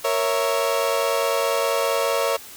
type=chord; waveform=30% pulse; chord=A# diminished; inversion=none; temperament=equal with one note detuned; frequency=464.6 / 554.4 / 659.3 Hz; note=A#4 / C#5 / E5; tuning=-6 / 0 / 0 cents; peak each=-22 / -20 / -23 dBFS; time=0.04-2.37 s; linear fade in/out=10 ms; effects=white hiss -41 dBFS RMS until 2.56 s